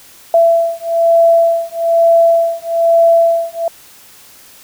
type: beating tone pair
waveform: sine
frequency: 669 / 670.1 Hz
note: E5 / E5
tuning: +25 / +28 cents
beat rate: 1.1 Hz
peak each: -11 dBFS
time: 0.34-3.68 s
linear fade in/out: 2 ms
effects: white hiss -41 dBFS RMS until 4.63 s